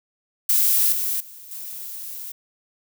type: noise with level steps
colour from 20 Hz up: violet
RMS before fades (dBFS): -18 / -24 / -42 / -34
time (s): 0.49-2.32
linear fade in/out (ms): 5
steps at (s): 0.92 / 1.2 / 1.51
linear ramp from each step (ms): 5
effects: none